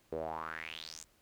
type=tone with band-pass filter sweep; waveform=sawtooth; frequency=80 Hz; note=D#2; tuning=49 cents sharp; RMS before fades=-42 dBFS; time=0.12-1.04 s; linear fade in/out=5 ms; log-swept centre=440 to 7600 Hz; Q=5; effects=pink hiss -69 dBFS RMS until 1.21 s